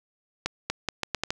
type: accelerating click train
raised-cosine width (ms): 0.2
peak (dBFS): -9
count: 7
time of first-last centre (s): 0.46-1.305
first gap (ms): 240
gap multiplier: 0.78
effects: none